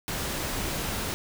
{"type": "noise", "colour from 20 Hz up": "pink", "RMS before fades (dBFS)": -31, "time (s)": [0.08, 1.14], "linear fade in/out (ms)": 0, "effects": []}